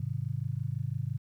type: chord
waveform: sine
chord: Ab major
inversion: none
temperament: just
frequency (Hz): 103.83 / 129.78 / 155.74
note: Ab2 / C3 / Eb3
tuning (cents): 0 / -14 / +2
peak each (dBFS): -35 / -33 / -38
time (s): 0-1.18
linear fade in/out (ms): 5
effects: 11-bit